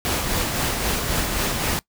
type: noise with tremolo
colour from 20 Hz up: pink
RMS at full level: -22 dBFS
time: 0.05-1.79 s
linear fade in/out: 0 ms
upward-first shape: sine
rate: 3.8 Hz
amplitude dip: 35%
effects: noise-tail reverb RT60 0.1 s tail -21 dB re dry